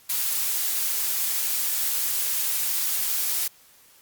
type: noise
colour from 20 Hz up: blue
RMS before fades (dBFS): -25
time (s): 0.09-3.48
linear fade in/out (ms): 10
effects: white hiss -55 dBFS RMS until 4.01 s + Opus 48 kbps